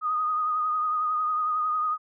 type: tone with vibrato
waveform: sine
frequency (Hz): 1241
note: D#6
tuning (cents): -5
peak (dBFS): -23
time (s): 0.01-1.98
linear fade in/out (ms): 50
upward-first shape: sine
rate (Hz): 11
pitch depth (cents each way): 33
effects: none